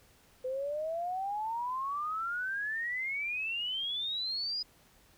sine exponential sweep, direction up, 504 to 4998 Hz, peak -32 dBFS, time 0.44-4.63 s, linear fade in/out 10 ms, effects pink hiss -63 dBFS RMS until 5.17 s

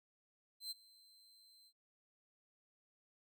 40% pulse tone with ADSR envelope, 4101 Hz, C8, 36 cents flat, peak -39 dBFS, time 0.6-1.73 s, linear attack 110 ms, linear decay 22 ms, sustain -23 dB, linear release 62 ms, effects none

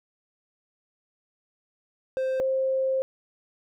triangle / sine tone pair in turn, 523.3 / 528.5 Hz, C5 / C5, 0 / +17 cents, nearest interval unison, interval 17 cents, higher second, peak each -22 dBFS, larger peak neither, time 2.17-2.4 / 2.4-3.02 s, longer second, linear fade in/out 0 ms, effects none

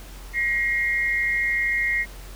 sine tone pair together, 1899 / 2132 Hz, A#6 / C7, +32 / +32 cents, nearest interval major second, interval 200 cents, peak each -23 dBFS, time 0.33-2.06 s, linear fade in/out 50 ms, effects added 45 Hz sine -38 dBFS peak until 2.35 s + pink hiss -45 dBFS RMS until 2.35 s

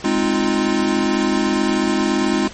square chord, F minor seventh, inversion first, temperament equal, 207.7 / 261.6 / 311.1 / 349.2 Hz, Ab3 / C4 / Eb4 / F4, 0 / 0 / 0 / 0 cents, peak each -22 dBFS, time 0.04-2.48 s, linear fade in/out 5 ms, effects pink hiss -37 dBFS RMS until 2.53 s + MP3 32 kbps

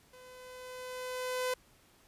sawtooth tone with level ramp, 506 Hz, B4, 42 cents sharp, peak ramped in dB -49 to -26 dBFS, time 0.13-1.54 s, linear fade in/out 5 ms, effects pink hiss -64 dBFS RMS until 2.07 s + resampled to 32000 Hz

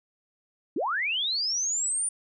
sine linear sweep, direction up, 236.1 to 9397 Hz, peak -25 dBFS, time 0.76-2.09 s, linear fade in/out 5 ms, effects none

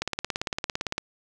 click train, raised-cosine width 0.2 ms, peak -10 dBFS, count 18, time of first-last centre 0.02-0.98 s, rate 17.7 Hz, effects none

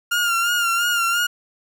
30% pulse tone with vibrato, 1400 Hz, F6, 4 cents sharp, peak -15 dBFS, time 0.11-1.27 s, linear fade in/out 10 ms, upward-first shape sine, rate 2.9 Hz, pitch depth 47 cents each way, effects none

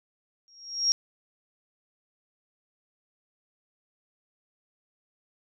sine tone with exponential growth, 5590 Hz, F8, 1 cent sharp, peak -17 dBFS, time 0.48-0.92 s, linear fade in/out 0 ms, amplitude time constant 94 ms, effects none

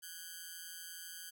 5% pulse ring-modulated tone, 1568 Hz, G6, in tune, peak -32 dBFS, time 0.02-1.31 s, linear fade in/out 20 ms, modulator 86.1 Hz, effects none

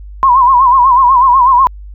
sine tone with vibrato, 1022 Hz, C6, 41 cents flat, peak -4 dBFS, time 0.23-1.67 s, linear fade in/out 0 ms, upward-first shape sine, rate 8.1 Hz, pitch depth 110 cents each way, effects added 50 Hz sine -27 dBFS peak until 1.94 s

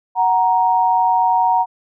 sine tone pair together, 742.9 / 936 Hz, F#5 / A#5, +7 / +7 cents, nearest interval major third, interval 400 cents, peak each -16 / -14 dBFS, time 0.15-1.66 s, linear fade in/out 50 ms, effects none

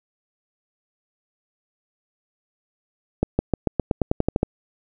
accelerating click train, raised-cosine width 2 ms, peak -5 dBFS, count 12, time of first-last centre 3.23-4.431 s, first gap 160 ms, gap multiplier 0.92, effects none

